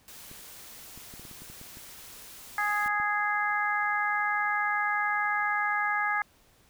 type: noise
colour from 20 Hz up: white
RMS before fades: -47 dBFS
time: 0.08-2.88 s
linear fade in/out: 0 ms
type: clicks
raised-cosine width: 3 ms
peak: -35 dBFS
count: 12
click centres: 0.314 / 0.976 / 1.139 / 1.196 / 1.252 / 1.313 / 1.42 / 1.5 / 1.614 / 1.771 / 2.861 / 3 s
type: harmonic tone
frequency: 415.3 Hz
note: G#4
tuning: in tune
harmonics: 2 / 3 / 4 / 5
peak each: -31 / -31 / -29 / -33 dBFS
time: 2.58-6.22 s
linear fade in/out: 2 ms
effects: pink hiss -62 dBFS RMS until 6.69 s